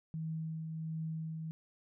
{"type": "tone with tremolo", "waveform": "sine", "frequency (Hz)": 160, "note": "D#3", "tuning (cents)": 49, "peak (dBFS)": -35, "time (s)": [0.14, 1.51], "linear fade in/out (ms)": 0, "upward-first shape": "triangle", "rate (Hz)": 1.4, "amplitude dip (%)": 35, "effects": []}